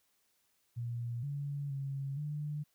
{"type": "tone with pitch steps", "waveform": "sine", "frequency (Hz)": [118.9, 142.5, 137.5, 148.7], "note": ["A#2", "C#3", "C#3", "D3"], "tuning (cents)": [35, 48, -14, 22], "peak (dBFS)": -35, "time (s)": [0.76, 2.64], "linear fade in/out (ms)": 20, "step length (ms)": 470, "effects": ["white hiss -75 dBFS RMS until 2.74 s"]}